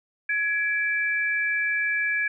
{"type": "tone pair together", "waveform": "sine", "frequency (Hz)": [1676, 2330], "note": ["G#6", "D7"], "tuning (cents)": [15, -14], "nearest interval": "tritone", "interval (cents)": 571, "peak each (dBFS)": [-24, -26], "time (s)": [0.29, 2.28], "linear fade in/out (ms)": 5, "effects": []}